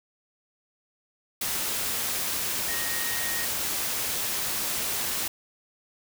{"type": "tone in noise", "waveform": "sine", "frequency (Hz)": 1868, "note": "A#6", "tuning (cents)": 3, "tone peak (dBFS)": -34, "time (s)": [2.68, 3.45], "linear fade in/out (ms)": 5, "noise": "white", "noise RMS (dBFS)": -29, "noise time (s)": [1.41, 5.28], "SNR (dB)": -8, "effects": []}